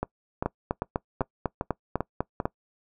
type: two click trains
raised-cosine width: 1 ms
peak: -11 / -13 dBFS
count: 9 / 7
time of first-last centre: 0.46-2.455 / 0.03-2.402 s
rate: 4.01 / 2.53 Hz
effects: noise-tail reverb RT60 0.1 s tail -22 dB re dry